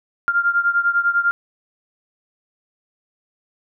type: beating tone pair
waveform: sine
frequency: 1394 / 1404 Hz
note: F6 / F6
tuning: -4 / +9 cents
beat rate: 10 Hz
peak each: -17 / -20 dBFS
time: 0.28-1.31 s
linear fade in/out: 0 ms
effects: none